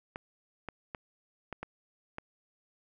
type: clicks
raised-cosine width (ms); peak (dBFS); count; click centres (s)
0.5; -23; 6; 0.159 / 0.687 / 0.948 / 1.527 / 1.63 / 2.184
effects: none

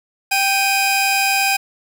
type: tone pair together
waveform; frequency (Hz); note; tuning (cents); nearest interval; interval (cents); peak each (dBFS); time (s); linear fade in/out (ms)
sawtooth; 784 / 2489; G5 / D#7; 0 / 0; octave + minor sixth; 2000; -14; 0.31-1.57; 10
effects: 7-bit

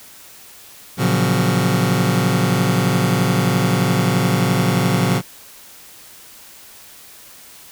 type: chord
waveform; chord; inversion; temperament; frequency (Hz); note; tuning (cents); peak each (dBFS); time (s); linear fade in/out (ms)
sawtooth; Gb major seventh; first; just; 115.62 / 138.75 / 173.43 / 185; Bb2 / Db3 / F3 / Gb3; -14 / +2 / -12 / 0; -16; 0.97-5.22; 50
effects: white hiss -42 dBFS RMS until 7.71 s

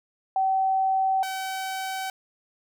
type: tone pair in turn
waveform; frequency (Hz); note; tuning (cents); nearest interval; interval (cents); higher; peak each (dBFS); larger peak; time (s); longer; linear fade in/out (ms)
sine / sawtooth; 766 / 763.3; G5 / G5; -40 / -46; unison; 6; first; -20 / -25; first; 0.36-1.23 / 1.23-2.1; neither; 2
effects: none

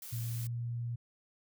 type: noise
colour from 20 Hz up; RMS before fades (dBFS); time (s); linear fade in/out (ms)
blue; -46; 0.02-0.47; 2
type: tone with pitch glide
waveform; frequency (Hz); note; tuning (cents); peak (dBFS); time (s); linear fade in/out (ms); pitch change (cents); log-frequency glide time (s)
sine; 116.54 to 118.65; A#2 to A#2; 0 to +31; -34; 0.12-0.96; 10; +31; 0.28-0.48
effects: none

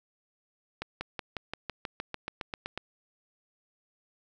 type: accelerating click train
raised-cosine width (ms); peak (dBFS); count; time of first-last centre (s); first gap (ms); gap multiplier
0.3; -18; 14; 0.82-2.776; 190; 0.96
effects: none

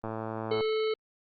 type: click train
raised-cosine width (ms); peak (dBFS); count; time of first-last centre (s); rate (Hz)
1; -21; 64; 0.04-0.608; 111
type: harmonic tone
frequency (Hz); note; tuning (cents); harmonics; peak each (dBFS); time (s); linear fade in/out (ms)
436.3; A4; -15; 1 / 3 / 5 / 7 / 9 / 10; -26 / -40 / -41 / -43 / -45 / -46; 0.51-0.94; 5
effects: Opus 32 kbps

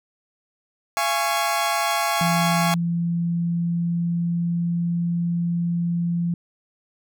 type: chord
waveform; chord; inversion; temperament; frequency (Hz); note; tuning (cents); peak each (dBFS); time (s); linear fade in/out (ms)
sawtooth; Db major; first; equal with one note detuned; 684.1 / 830.6 / 1108.7; F5 / Ab5 / Db6; -36 / 0 / 0; -21; 0.97-2.74; 0
type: tone with pitch glide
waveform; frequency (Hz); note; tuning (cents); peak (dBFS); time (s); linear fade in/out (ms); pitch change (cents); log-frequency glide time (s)
sine; 170 to 171.48; F3 to F3; -46 to -31; -20; 2.21-6.34; 2; +15; 2.47-5.09
effects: none

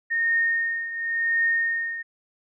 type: tone with tremolo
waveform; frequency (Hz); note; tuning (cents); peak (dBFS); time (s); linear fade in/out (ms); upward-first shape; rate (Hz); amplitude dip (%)
sine; 1841; A#6; -22; -18; 0.1-2.03; 20; triangle; 0.93; 75
effects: none

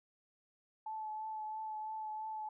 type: tone with vibrato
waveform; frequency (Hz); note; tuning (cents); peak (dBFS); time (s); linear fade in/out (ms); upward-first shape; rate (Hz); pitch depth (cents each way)
sine; 867; A5; -26; -39; 0.86-2.49; 5; triangle; 3; 20
effects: none

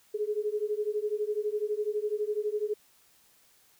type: beating tone pair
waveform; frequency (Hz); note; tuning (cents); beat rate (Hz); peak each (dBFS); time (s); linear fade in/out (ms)
sine; 415.3 / 427.3; G#4 / G#4; 0 / +49; 12; -31; 0.14-2.74; 10
effects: white hiss -63 dBFS RMS until 3.79 s

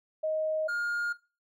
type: tone pair in turn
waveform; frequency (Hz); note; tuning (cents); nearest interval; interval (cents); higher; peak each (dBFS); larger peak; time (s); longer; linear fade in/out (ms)
sine / triangle; 626 / 1418.4; D#5 / F6; +10 / +26; octave + major second; 1416; second; -27; neither; 0.23-0.68 / 0.68-1.13; neither; 10
effects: noise-tail reverb RT60 0.3 s tail -18 dB re dry

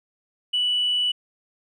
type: tone with hard clipping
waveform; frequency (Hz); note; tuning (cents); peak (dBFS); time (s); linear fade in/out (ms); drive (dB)
sine; 2959; F#7; -1; -20; 0.53-1.12; 10; 1
effects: resampled to 24000 Hz

